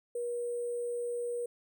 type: tone with sample-and-hold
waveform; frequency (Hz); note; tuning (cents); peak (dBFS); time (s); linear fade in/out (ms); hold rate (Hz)
sine; 480; B4; -49; -32; 0.15-1.46; 5; 8820
effects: none